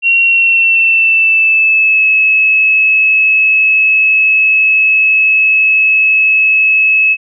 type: tone with pitch glide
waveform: sine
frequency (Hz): 2740 to 2586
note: F7 to E7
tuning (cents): -34 to -34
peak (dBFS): -6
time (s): 0.02-7.17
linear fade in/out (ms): 50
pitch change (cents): -100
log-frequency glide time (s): 0.23-2.06
effects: none